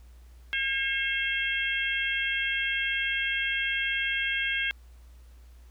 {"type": "harmonic tone", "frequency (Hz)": 539, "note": "C#5", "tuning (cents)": -49, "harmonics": [3, 4, 5, 6], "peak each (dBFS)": [-30, -31, -32, -33], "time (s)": [0.53, 4.71], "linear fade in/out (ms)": 0, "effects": ["added 60 Hz sine -48 dBFS peak until 5.7 s", "pink hiss -64 dBFS RMS until 5.7 s"]}